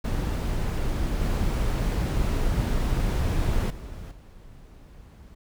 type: noise with level steps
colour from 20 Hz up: brown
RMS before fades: -26 / -24 / -38 / -47 dBFS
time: 0.04-5.35 s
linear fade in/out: 10 ms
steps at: 1.2 / 3.7 / 4.11 s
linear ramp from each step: 5 ms
effects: none